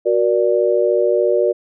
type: chord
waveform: sine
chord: Gb augmented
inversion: none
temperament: equal with one note detuned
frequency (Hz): 370 / 473.5 / 587.3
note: Gb4 / Bb4 / D5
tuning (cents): 0 / +27 / 0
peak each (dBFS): -17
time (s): 0.05-1.53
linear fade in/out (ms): 20
effects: none